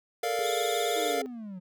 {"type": "chord", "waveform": "square", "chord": "Bb major seventh", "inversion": "third", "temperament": "equal", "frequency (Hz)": [440, 466.2, 587.3, 698.5], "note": ["A4", "Bb4", "D5", "F5"], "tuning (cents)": [0, 0, 0, 0], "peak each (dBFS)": [-36, -33, -37, -31], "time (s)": [0.23, 1.22], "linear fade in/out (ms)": 5}
{"type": "tone", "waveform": "sine", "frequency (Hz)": 415.3, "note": "G#4", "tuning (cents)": 0, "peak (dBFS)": -34, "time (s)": [0.39, 1.26], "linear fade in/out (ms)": 0}
{"type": "tone with vibrato", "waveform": "sawtooth", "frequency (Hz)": 3500, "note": "A7", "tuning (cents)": -10, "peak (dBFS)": -32, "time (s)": [0.41, 1.16], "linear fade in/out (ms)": 50, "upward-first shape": "square", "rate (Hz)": 18, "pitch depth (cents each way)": 65}
{"type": "linear sweep", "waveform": "triangle", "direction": "down", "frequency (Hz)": [329.6, 176.5], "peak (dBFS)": -35, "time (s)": [0.95, 1.6], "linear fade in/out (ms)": 20}
{"effects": []}